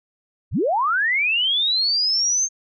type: linear sweep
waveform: sine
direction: up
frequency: 41.2 to 6420 Hz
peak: -17 dBFS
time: 0.51-2.49 s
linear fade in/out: 50 ms
effects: none